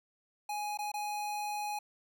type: tone with dropouts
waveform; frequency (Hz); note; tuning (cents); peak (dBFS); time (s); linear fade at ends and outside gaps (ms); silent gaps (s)
square; 833; G#5; +5; -35; 0.49-1.79; 5; 0.774-0.788 / 0.918-0.939
effects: none